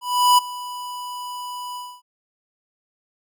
square tone with ADSR envelope, 987.8 Hz, B5, in tune, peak -11 dBFS, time 0.01-2.02 s, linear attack 370 ms, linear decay 13 ms, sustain -19 dB, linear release 260 ms, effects none

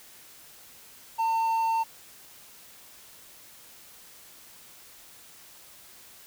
triangle tone with hard clipping, 903 Hz, A5, 45 cents sharp, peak -24 dBFS, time 1.18-1.84 s, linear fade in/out 20 ms, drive 6 dB, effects white hiss -51 dBFS RMS until 6.26 s

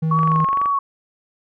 triangle tone, 159.6 Hz, D#3, 44 cents sharp, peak -15 dBFS, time 0.02-0.45 s, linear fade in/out 10 ms
sine tone with vibrato, 1108.7 Hz, C#6, in tune, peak -16 dBFS, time 0.11-0.79 s, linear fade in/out 5 ms, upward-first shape sine, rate 2.3 Hz, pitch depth 43 cents each way
click train, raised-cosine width 0.5 ms, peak -16 dBFS, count 12, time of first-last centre 0.19-0.658 s, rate 23.5 Hz
effects none

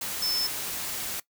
sine tone in noise, 5270 Hz, E8, 1 cent flat, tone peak -25 dBFS, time 0.22-0.47 s, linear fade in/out 5 ms, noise white, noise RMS -33 dBFS, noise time 0.01-1.2 s, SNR +5 dB, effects noise-tail reverb RT60 0.1 s tail -19 dB re dry

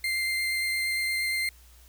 35% pulse tone with vibrato, 2093 Hz, C7, in tune, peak -24 dBFS, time 0.04-1.49 s, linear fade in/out 2 ms, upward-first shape triangle, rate 8.6 Hz, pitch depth 10 cents each way, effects added 60 Hz sine -52 dBFS peak until 1.88 s + white hiss -58 dBFS RMS until 1.88 s

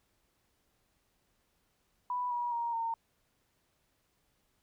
sine tone with pitch steps, 987.8 / 963 / 938.8 / 915.3 Hz, B5 / B5 / A#5 / A#5, 0 / -44 / +12 / -32 cents, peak -31 dBFS, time 2.1-2.94 s, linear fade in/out 2 ms, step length 210 ms, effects pink hiss -75 dBFS RMS until 4.62 s

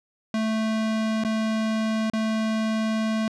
square tone with dropouts, 219.9 Hz, A3, 1 cent flat, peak -23 dBFS, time 0.34-3.28 s, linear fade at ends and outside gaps 2 ms, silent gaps 1.238-1.248 / 2.1-2.134 s, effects low-pass 6000 Hz 12 dB/octave

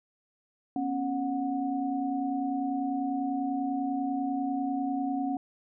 sine tone cluster, 244.1 / 274.2 / 732 Hz, B3 / C#4 / F#5, -20 / -19 / -19 cents, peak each -37 / -29 / -33 dBFS, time 0.76-5.37 s, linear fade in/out 2 ms, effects none

